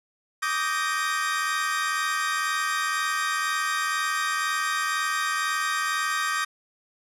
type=chord; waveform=40% pulse; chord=Eb major seventh; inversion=third; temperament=equal with one note detuned; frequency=1162.5 / 1244.5 / 1568 / 1864.7 Hz; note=D6 / Eb6 / G6 / Bb6; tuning=-18 / 0 / 0 / 0 cents; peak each=-29 dBFS; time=0.42-6.45 s; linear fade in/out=10 ms; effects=low-pass 12000 Hz 12 dB/octave